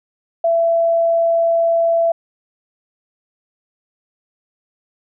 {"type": "tone", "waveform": "sine", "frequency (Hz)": 669, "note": "E5", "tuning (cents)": 25, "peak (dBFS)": -12, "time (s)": [0.44, 2.12], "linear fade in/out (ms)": 5, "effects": []}